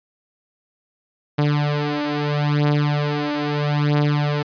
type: beating tone pair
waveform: sawtooth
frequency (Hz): 146.83 / 147.6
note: D3 / D3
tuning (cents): 0 / +9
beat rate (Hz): 0.77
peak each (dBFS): -17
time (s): 1.38-4.43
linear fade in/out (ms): 10
effects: resampled to 11025 Hz